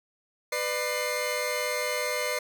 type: tone cluster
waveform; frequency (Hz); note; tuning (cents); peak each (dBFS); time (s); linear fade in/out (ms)
sawtooth; 497.8 / 598 / 2112; B4 / D5 / C7; +14 / +31 / +16; -28; 0.52-2.39; 5
effects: none